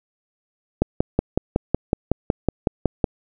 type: click train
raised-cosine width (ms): 2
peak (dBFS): -3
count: 13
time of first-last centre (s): 0.82-3.042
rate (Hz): 5.4
effects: none